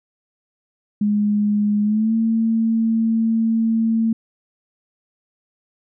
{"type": "tone with pitch glide", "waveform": "sine", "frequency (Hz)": [207.8, 225.3], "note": ["G#3", "A3"], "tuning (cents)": [1, 41], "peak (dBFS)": -15, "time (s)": [1.01, 4.13], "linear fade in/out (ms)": 5, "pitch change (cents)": 140, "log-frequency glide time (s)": [1.83, 2.14], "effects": []}